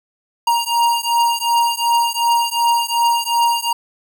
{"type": "beating tone pair", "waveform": "square", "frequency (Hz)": [937, 939.7], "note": ["A#5", "A#5"], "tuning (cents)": [9, 14], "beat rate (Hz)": 2.7, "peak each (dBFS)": -18, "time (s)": [0.47, 3.73], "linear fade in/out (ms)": 5, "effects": []}